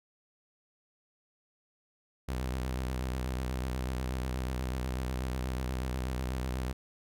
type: tone with vibrato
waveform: sawtooth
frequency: 63.7 Hz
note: C2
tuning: 46 cents flat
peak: -28 dBFS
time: 2.28-6.73 s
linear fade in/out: 10 ms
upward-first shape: square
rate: 8.2 Hz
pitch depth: 50 cents each way
effects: none